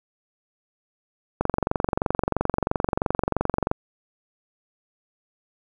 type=click train; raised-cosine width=1 ms; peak=-7 dBFS; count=54; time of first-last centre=1.41-3.714 s; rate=23 Hz; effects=8-bit